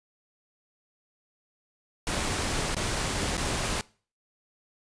pink noise with dropouts, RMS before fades -29 dBFS, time 2.07-3.81 s, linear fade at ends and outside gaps 0 ms, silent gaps 2.746-2.767 / 3.369-3.378 s, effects noise-tail reverb RT60 0.4 s tail -22 dB re dry + resampled to 22050 Hz

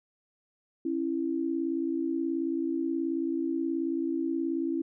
sine tone pair together, 273.3 / 331.9 Hz, C#4 / E4, -24 / +12 cents, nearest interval minor third, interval 336 cents, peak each -31 / -29 dBFS, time 0.85-4.82 s, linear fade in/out 5 ms, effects none

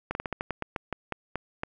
slowing click train, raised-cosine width 0.5 ms, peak -15 dBFS, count 13, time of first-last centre 0.11-1.634 s, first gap 41 ms, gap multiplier 1.19, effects none

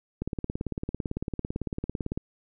click train, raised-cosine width 3 ms, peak -17 dBFS, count 36, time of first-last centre 0.22-2.175 s, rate 17.9 Hz, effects none

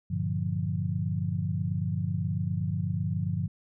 sine chord, G minor seventh, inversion none, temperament equal, 98 / 116.54 / 146.83 / 174.61 Hz, G2 / Bb2 / D3 / F3, 0 / 0 / 0 / 0 cents, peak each -31 / -35 / -32 / -32 dBFS, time 0.1-3.48 s, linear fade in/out 10 ms, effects none

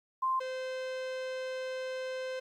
sine / 45% pulse tone pair in turn, 1046.5 / 517.2 Hz, C6 / C5, 0 / -20 cents, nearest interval octave, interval 1220 cents, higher first, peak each -27 / -35 dBFS, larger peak first, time 0.22-0.4 / 0.4-2.4 s, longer second, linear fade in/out 10 ms, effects low-pass 5000 Hz 12 dB/octave + 11-bit

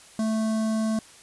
square tone with notch filter, 219.8 Hz, A3, 2 cents flat, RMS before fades -25 dBFS, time 0.19-0.99 s, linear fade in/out 2 ms, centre 2500 Hz, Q 0.53, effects white hiss -50 dBFS RMS until 1.22 s + resampled to 24000 Hz

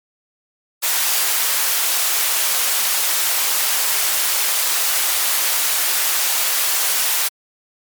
white high-pass noise, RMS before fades -18 dBFS, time 0.82-7.29 s, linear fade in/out 20 ms, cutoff 650 Hz, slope 12 dB/octave, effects MP3 96 kbps

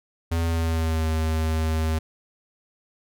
square tone with pitch glide, 83.2 to 79.58 Hz, E2 to D#2, +17 to +40 cents, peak -22 dBFS, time 0.31-1.99 s, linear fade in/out 10 ms, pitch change -77 cents, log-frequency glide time 0.45-1.07 s, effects none

